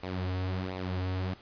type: tone with flanger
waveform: sawtooth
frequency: 92.5 Hz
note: F#2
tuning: in tune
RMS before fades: -33 dBFS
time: 0.03-1.34 s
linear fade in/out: 5 ms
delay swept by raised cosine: 0.61 to 5.91 ms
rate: 1.4 Hz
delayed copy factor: -0.65
effects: pink hiss -55 dBFS RMS until 1.41 s + resampled to 11025 Hz